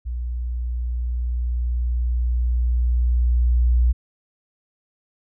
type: tone with level ramp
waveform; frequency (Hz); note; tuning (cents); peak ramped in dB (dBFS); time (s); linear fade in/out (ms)
sine; 60.3; B1; -41; -24 to -13; 0.05-3.93; 20
effects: none